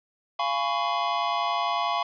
square chord, C# dominant seventh, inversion first, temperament just, 693 / 831.5 / 997.9 / 1108.7 Hz, E#5 / G#5 / B5 / C#6, -14 / +2 / +18 / 0 cents, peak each -30 / -32 / -31 / -29 dBFS, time 0.39-2.03 s, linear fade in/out 5 ms, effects resampled to 11025 Hz + 10-bit

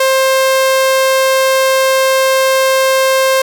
sawtooth tone, 529 Hz, C5, 19 cents sharp, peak -5 dBFS, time 0-3.42 s, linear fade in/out 5 ms, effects none

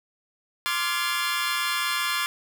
20% pulse chord, D half-diminished seventh, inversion third, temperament equal with one note detuned, 1046.5 / 1174.7 / 1396.9 / 1699.1 Hz, C6 / D6 / F6 / Ab6, 0 / 0 / 0 / +39 cents, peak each -25 dBFS, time 0.66-2.26 s, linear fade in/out 0 ms, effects none

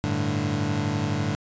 25% pulse chord, G suspended second, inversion none, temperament equal, 98 / 110 / 146.83 Hz, G2 / A2 / D3, 0 / 0 / 0 cents, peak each -25 / -25 / -24 dBFS, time 0.04-1.35 s, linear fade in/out 0 ms, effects resampled to 16000 Hz

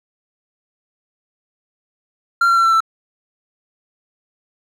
triangle tone with pitch steps, 1380 / 1367.3 / 1354.7 / 1342.3 / 1329.9 Hz, F6 / F6 / E6 / E6 / E6, -21 / -37 / +47 / +31 / +15 cents, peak -9 dBFS, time 2.41-2.805 s, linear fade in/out 5 ms, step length 79 ms, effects none

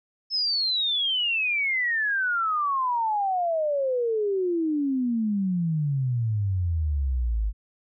sine exponential sweep, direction down, 5274 to 49.86 Hz, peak -22 dBFS, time 0.3-7.53 s, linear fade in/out 50 ms, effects none

